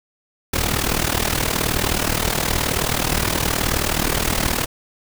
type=noise with amplitude modulation; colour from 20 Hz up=pink; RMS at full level=-17 dBFS; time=0.53-4.66 s; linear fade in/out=10 ms; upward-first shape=sine; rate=39 Hz; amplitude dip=80%; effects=none